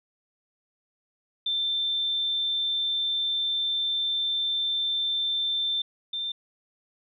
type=tone pair in turn; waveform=sine; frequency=3560 / 3580 Hz; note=A7 / A7; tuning=+20 / +29 cents; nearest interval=unison; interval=9 cents; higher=second; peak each=-24 / -28 dBFS; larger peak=first; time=1.46-5.82 / 6.13-6.32 s; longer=first; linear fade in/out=5 ms; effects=none